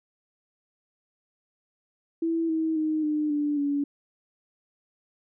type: tone with pitch steps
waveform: sine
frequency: 329.6 / 320.2 / 311.1 / 302.2 / 293.6 / 285.3 Hz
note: E4 / D#4 / D#4 / D4 / D4 / C#4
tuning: 0 / +50 / 0 / +50 / 0 / +50 cents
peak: -23 dBFS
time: 2.22-3.84 s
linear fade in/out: 5 ms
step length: 270 ms
effects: none